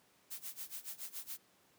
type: noise with tremolo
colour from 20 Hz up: blue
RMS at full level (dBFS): -43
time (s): 0.3-1.38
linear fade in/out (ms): 20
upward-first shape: sine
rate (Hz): 7.1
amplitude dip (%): 90
effects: pink hiss -69 dBFS RMS until 1.78 s + high-pass 150 Hz 12 dB/octave